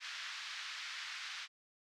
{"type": "band-pass noise", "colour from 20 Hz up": "pink", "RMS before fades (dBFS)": -45, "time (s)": [0, 1.48], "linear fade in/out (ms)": 50, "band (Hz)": [1400, 5200], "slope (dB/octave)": 24, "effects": []}